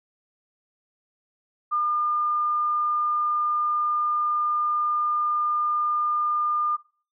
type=tone; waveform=sine; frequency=1207 Hz; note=D6; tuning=47 cents sharp; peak=-21 dBFS; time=1.71-6.77 s; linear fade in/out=20 ms; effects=noise-tail reverb RT60 0.4 s tail -20 dB re dry